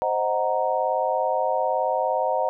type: chord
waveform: sine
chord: C half-diminished seventh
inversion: none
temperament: equal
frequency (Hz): 523.3 / 622.3 / 740 / 932.3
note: C5 / Eb5 / Gb5 / Bb5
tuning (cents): 0 / 0 / 0 / 0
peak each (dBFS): -26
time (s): 0.02-2.49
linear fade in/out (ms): 0
effects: none